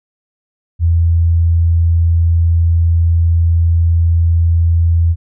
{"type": "tone", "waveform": "sine", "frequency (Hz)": 83.8, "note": "E2", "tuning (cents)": 29, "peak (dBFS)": -8, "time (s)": [0.79, 5.16], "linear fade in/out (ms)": 50, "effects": []}